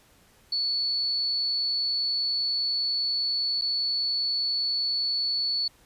sine tone with dropouts, 4435 Hz, C#8, in tune, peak -24 dBFS, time 0.52-5.68 s, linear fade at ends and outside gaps 5 ms, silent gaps 3.613-3.619 s, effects pink hiss -59 dBFS RMS until 5.85 s + resampled to 32000 Hz

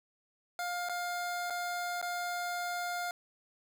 25% pulse tone with dropouts, 706 Hz, F5, 19 cents sharp, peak -30 dBFS, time 0.59-3.11 s, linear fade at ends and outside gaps 1 ms, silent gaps 0.888-0.895 / 1.5-1.505 / 2.015-2.026 s, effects none

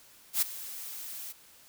blue noise with ADSR envelope, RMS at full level -24 dBFS, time 0.33-1.33 s, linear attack 89 ms, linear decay 12 ms, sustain -17 dB, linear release 22 ms, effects white hiss -57 dBFS RMS until 1.68 s

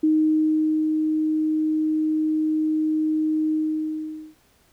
sine tone with ADSR envelope, 311.1 Hz, D#4, in tune, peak -15 dBFS, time 0.03-4.35 s, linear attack 8 ms, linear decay 830 ms, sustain -4 dB, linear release 820 ms, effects pink hiss -60 dBFS RMS until 4.72 s

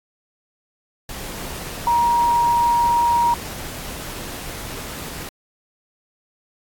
sine tone in noise, 946 Hz, A#5, 25 cents sharp, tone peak -14 dBFS, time 1.87-3.34 s, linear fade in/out 2 ms, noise pink, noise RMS -32 dBFS, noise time 1.09-5.29 s, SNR +15 dB, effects AAC 64 kbps

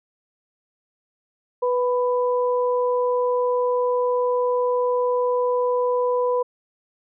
sine tone pair together, 493.9 / 993.8 Hz, B4 / B5, 0 / +11 cents, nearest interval octave, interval 1211 cents, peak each -19 / -25 dBFS, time 1.62-6.43 s, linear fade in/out 10 ms, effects none

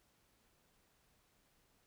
silence, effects pink hiss -74 dBFS RMS until 1.86 s

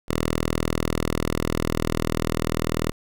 5% pulse tone, 40.15 Hz, E1, 45 cents flat, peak -11 dBFS, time 0.08-2.92 s, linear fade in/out 10 ms, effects none

